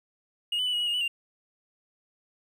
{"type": "tone with pitch steps", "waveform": "triangle", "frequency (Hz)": [2866, 3001, 2974, 2897, 2922, 2847, 2961, 2787], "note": ["F7", "F#7", "F#7", "F#7", "F#7", "F7", "F#7", "F7"], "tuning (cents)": [44, 24, 8, -37, -22, 33, 1, -4], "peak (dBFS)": -23, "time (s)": [0.52, 1.08], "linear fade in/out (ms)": 5, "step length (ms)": 70, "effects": ["tanh soft clip ceiling -19 dBFS"]}